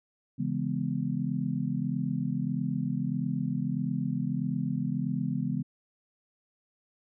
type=chord; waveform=sine; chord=C# minor seventh; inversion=none; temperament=just; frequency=138.59 / 166.31 / 207.9 / 249.5 Hz; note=C#3 / E3 / G#3 / B3; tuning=0 / +16 / +2 / +18 cents; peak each=-33 dBFS; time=0.38-5.63 s; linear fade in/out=20 ms; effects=none